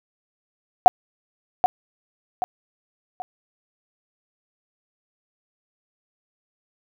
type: tone with echo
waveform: sine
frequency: 735 Hz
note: F#5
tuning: 12 cents flat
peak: -4 dBFS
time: 0.86-0.88 s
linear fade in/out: 0 ms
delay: 780 ms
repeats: 3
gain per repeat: -8 dB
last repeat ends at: 3.22 s
effects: none